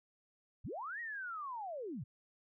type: linear two-way sweep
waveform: sine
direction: up then down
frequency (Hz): 46.75 to 1917 to 97.3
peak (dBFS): -40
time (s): 0.64-2.04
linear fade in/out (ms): 10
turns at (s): 1
effects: none